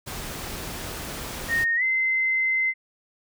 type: noise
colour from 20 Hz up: pink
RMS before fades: -34 dBFS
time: 0.06-1.65 s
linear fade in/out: 20 ms
type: tone with pitch glide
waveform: sine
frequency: 1850 to 2065 Hz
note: A#6 to C7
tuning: -14 to -23 cents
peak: -20 dBFS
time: 1.48-2.74 s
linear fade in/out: 50 ms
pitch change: +191 cents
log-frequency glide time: 1.76-1.83 s
effects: none